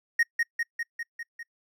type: tone with echo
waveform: triangle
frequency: 1864.7 Hz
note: A#6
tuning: in tune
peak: -17 dBFS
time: 0.19-0.23 s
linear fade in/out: 5 ms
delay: 200 ms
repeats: 6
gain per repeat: -3 dB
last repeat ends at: 1.43 s
effects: noise-tail reverb RT60 0.1 s tail -25 dB re dry